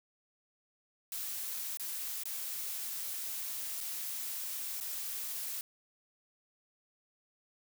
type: noise with dropouts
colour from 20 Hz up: blue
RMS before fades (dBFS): -39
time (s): 1.12-5.61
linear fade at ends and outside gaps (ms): 1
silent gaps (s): 1.772-1.797 / 2.235-2.255 / 3.805-3.81 / 4.802-4.809
effects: none